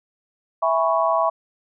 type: chord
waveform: sine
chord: C# minor seventh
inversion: first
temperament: equal with one note detuned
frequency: 659.3 / 821.1 / 987.8 / 1108.7 Hz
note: E5 / G#5 / B5 / C#6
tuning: 0 / -20 / 0 / 0 cents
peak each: -20 / -26 / -23 / -22 dBFS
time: 0.62-1.3 s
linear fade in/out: 10 ms
effects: none